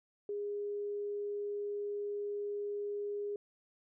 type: tone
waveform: sine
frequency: 410 Hz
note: G#4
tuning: 22 cents flat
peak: -35 dBFS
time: 0.29-3.36 s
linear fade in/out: 2 ms
effects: none